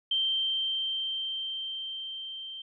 sine tone with level ramp, 3136 Hz, G7, in tune, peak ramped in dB -24 to -38 dBFS, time 0.11-2.62 s, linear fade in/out 5 ms, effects none

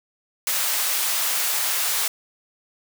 white high-pass noise, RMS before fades -23 dBFS, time 0.47-2.08 s, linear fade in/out 2 ms, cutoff 670 Hz, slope 12 dB/octave, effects none

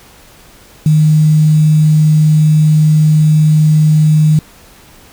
sine tone with quantisation, 154.2 Hz, D#3, 15 cents flat, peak -5 dBFS, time 0.86-4.39 s, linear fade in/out 2 ms, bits 5, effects pink hiss -41 dBFS RMS until 5.12 s

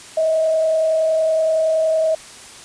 sine tone with frequency modulation, 638 Hz, D#5, 43 cents sharp, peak -14 dBFS, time 0.17-2.15 s, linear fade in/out 5 ms, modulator 30.7 Hz, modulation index 0.3, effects white hiss -39 dBFS RMS until 2.64 s + resampled to 22050 Hz

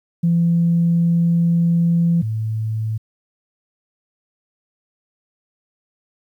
sine tone pair in turn, 169.4 / 110.01 Hz, E3 / A2, +48 / 0 cents, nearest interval perfect fifth, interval 748 cents, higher first, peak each -12 / -19 dBFS, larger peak first, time 0.23-2.22 / 2.22-2.98 s, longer first, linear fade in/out 10 ms, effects tanh soft clip ceiling -8 dBFS + 9-bit

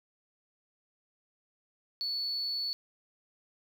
sine tone, 4435 Hz, C#8, in tune, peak -30 dBFS, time 2.01-2.73 s, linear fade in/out 0 ms, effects tanh soft clip ceiling -26 dBFS + 10-bit

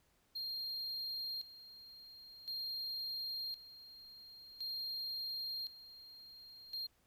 triangle tone with tremolo, 4210 Hz, C8, 10 cents sharp, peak -38 dBFS, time 0.35-6.87 s, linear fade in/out 10 ms, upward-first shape square, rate 0.47 Hz, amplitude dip 80%, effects pink hiss -74 dBFS RMS until 7.06 s

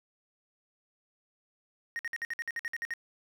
triangle tone bursts, 1864.7 Hz, A#6, in tune, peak -30 dBFS, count 12, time 1.96-2.937 s, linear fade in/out 0 ms, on 31 ms, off 55 ms, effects none

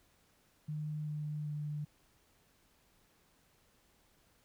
sine tone with pitch steps, 151.9 / 150.42 / 148.95 Hz, D#3 / D3 / D3, -41 / +42 / +25 cents, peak -36 dBFS, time 0.68-1.85 s, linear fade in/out 10 ms, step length 390 ms, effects pink hiss -70 dBFS RMS until 4.44 s

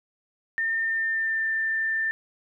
sine tone with pitch glide, 1811 to 1786.1 Hz, A6 to A6, +49 to +25 cents, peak -23 dBFS, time 0.58-2.11 s, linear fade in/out 0 ms, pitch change -24 cents, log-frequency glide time 0.79-1.47 s, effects none

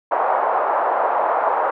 pink band-pass noise, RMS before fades -19 dBFS, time 0.11-1.71 s, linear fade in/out 10 ms, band 620 to 1100 Hz, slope 24 dB/octave, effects none

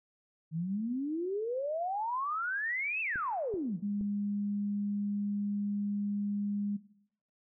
sine exponential two-way sweep, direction up then down, 154 to 2696 to 154 Hz, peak -31 dBFS, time 0.51-3.8 s, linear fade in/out 50 ms, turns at 3.01 s
clicks, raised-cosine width 3 ms, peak -32 dBFS, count 3, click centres 3.158 / 3.54 / 4.011 s
sine tone, 203.9 Hz, G#3, 32 cents flat, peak -31 dBFS, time 3.82-6.77 s, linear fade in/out 10 ms
effects noise-tail reverb RT60 0.7 s tail -17 dB re dry

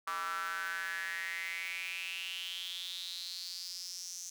square tone with high-pass filter sweep, 89.5 Hz, F2, 43 cents sharp, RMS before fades -40 dBFS, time 0.07-4.3 s, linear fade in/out 5 ms, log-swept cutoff 1200 to 6200 Hz, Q 6.7, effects none

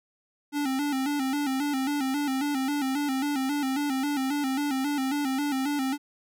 square tone with vibrato, 277.2 Hz, C#4, in tune, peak -26 dBFS, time 0.52-5.98 s, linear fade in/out 50 ms, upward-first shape square, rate 3.7 Hz, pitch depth 83 cents each way, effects none

